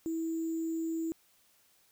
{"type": "tone with sample-and-hold", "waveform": "sine", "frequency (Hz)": 325.9, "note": "E4", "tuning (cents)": -20, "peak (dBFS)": -31, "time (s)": [0.06, 1.12], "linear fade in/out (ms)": 0, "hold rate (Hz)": 7350, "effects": ["white hiss -67 dBFS RMS until 1.91 s"]}